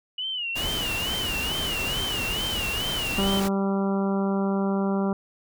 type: tone with vibrato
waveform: sine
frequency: 2911 Hz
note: F#7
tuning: 29 cents flat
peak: -27 dBFS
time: 0.18-3.4 s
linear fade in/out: 5 ms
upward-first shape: sine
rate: 2.3 Hz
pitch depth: 120 cents each way
type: noise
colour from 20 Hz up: pink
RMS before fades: -31 dBFS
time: 0.55-3.49 s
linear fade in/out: 20 ms
type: harmonic tone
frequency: 196 Hz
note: G3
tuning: in tune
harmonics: 1 / 2 / 3 / 4 / 5 / 6 / 7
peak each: -23 / -29 / -33 / -35 / -37 / -39 / -40 dBFS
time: 3.18-5.13 s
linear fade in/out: 2 ms
effects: none